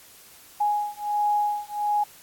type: beating tone pair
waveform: sine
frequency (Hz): 830.6 / 832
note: G#5 / G#5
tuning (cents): 0 / +3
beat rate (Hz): 1.4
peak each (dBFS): -25 / -25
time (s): 0.6-2.04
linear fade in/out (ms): 10
effects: white hiss -50 dBFS RMS until 2.22 s + AAC 64 kbps